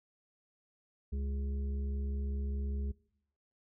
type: harmonic tone with a mistuned harmonic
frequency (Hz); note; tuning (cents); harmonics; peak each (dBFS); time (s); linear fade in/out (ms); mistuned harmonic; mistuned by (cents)
69.3; C#2; 0; 1 / 3 / 5 / 6; -33 / -44 / -58 / -51; 1.12-2.92; 10; 6; -18
effects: noise-tail reverb RT60 0.8 s tail -22 dB re dry